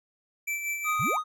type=tone with tremolo; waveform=square; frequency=2328 Hz; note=D7; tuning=16 cents flat; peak=-28 dBFS; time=0.47-1.17 s; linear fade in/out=10 ms; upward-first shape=sine; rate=5.4 Hz; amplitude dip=50%
type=tone; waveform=triangle; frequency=1244.5 Hz; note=D#6; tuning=in tune; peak=-24 dBFS; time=0.84-1.24 s; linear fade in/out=50 ms
type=exponential sweep; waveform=sine; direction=up; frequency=100 to 1254 Hz; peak=-30 dBFS; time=0.99-1.19 s; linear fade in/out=10 ms
effects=none